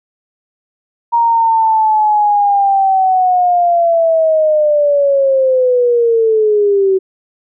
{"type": "linear sweep", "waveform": "sine", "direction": "down", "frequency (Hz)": [941, 376.6], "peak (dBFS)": -8, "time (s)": [1.12, 6.99], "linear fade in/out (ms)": 20, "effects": []}